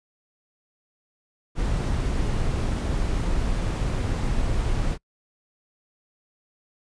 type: noise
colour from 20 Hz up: brown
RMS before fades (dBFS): -24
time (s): 1.55-4.98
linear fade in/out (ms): 50
effects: noise-tail reverb RT60 0.1 s tail -26 dB re dry + resampled to 22050 Hz